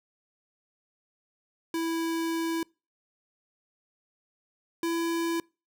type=tone pair in turn; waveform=square; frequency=329.6 / 334.2 Hz; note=E4 / E4; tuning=0 / +24 cents; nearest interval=unison; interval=24 cents; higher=second; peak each=-28 / -27 dBFS; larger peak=second; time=1.74-2.63 / 4.83-5.4 s; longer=first; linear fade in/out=2 ms; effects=noise-tail reverb RT60 0.3 s tail -26 dB re dry